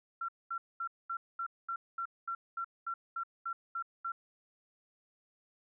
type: tone bursts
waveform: sine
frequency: 1361 Hz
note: F6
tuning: 45 cents flat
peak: -34 dBFS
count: 14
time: 0.21-4.12 s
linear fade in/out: 5 ms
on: 75 ms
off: 220 ms
effects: none